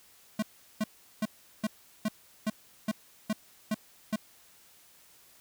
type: tone bursts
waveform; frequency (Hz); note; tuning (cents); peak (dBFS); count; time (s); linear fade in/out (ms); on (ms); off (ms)
square; 215.6; A3; -35; -27; 10; 0.39-4.16; 5; 35; 380
effects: white hiss -59 dBFS RMS until 5.4 s